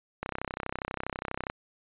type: click train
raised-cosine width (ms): 0.5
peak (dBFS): -17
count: 42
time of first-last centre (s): 0.23-1.499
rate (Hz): 32.3
effects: resampled to 8000 Hz